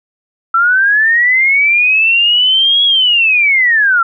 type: linear two-way sweep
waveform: sine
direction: up then down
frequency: 1330 to 3349 to 1330 Hz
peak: -7 dBFS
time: 0.54-4.03 s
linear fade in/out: 5 ms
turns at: 2.84 s
effects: none